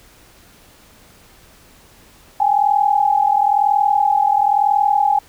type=tone pair together; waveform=sine; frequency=801 / 842 Hz; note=G5 / G#5; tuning=+37 / +24 cents; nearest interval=minor second; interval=87 cents; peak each=-15 dBFS; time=2.4-5.19 s; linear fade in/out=5 ms; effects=pink hiss -48 dBFS RMS until 5.28 s